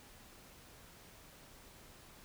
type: silence
effects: pink hiss -58 dBFS RMS until 2.24 s